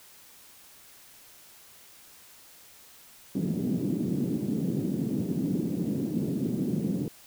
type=band-pass noise; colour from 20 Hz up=white; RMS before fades=-29 dBFS; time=3.35-7.08 s; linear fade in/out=2 ms; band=150 to 280 Hz; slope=24 dB/octave; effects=white hiss -53 dBFS RMS until 7.26 s